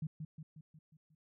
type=tone with echo; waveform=sine; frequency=155.56 Hz; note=D#3; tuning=in tune; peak=-35 dBFS; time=0.02-0.07 s; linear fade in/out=5 ms; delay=180 ms; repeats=6; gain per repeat=-5 dB; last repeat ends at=1.15 s; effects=none